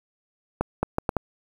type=accelerating click train; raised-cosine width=1 ms; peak=-8 dBFS; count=5; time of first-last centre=0.61-1.167 s; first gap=220 ms; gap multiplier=0.7; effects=7-bit